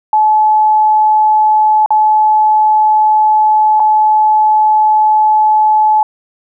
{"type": "tone with dropouts", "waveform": "sine", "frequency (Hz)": 859, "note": "A5", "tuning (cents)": -42, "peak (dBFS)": -6, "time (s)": [0.13, 6.03], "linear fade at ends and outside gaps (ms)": 2, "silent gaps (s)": [[1.861, 1.905], [3.797, 3.801]], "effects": []}